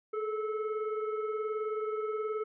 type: tone with frequency modulation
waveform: sine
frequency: 428.1 Hz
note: A4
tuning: 47 cents flat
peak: -31 dBFS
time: 0.13-2.44 s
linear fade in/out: 10 ms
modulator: 875 Hz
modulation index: 0.81
effects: none